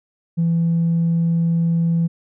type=tone with tanh clipping; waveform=triangle; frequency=167.2 Hz; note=E3; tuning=25 cents sharp; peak=-15 dBFS; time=0.37-2.08 s; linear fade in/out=20 ms; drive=5 dB; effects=none